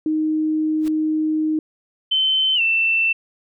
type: tone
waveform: sine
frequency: 311.1 Hz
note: D#4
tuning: in tune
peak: -17 dBFS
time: 0.06-1.59 s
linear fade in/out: 2 ms
type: noise with exponential growth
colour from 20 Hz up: pink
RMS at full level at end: -34 dBFS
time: 0.78-0.88 s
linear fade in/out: 0 ms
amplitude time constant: 20 ms
type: tone with pitch glide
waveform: sine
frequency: 3073 to 2675 Hz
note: G7 to E7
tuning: -35 to +25 cents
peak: -15 dBFS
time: 2.11-3.13 s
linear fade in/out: 10 ms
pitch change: -240 cents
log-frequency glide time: 2.55-2.61 s
effects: none